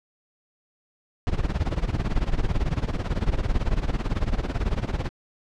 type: noise with tremolo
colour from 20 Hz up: brown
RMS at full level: -21 dBFS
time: 1.27-5.09 s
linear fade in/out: 0 ms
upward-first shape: sine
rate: 18 Hz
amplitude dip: 85%
effects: low-pass 5000 Hz 12 dB/octave